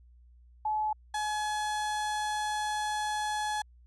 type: tone pair in turn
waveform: sine / 35% pulse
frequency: 857 / 847.2 Hz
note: A5 / G#5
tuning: -46 / +34 cents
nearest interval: unison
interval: 20 cents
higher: first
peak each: -27 / -28 dBFS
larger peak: first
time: 0.65-0.93 / 1.14-3.62 s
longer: second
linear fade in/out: 5 ms
effects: added 60 Hz sine -54 dBFS peak until 3.86 s + resampled to 24000 Hz